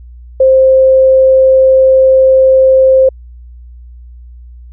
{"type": "tone", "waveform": "sine", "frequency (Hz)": 526, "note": "C5", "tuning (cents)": 9, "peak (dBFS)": -3, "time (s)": [0.4, 3.09], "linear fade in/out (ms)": 5, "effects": ["added 60 Hz sine -30 dBFS peak until 4.72 s"]}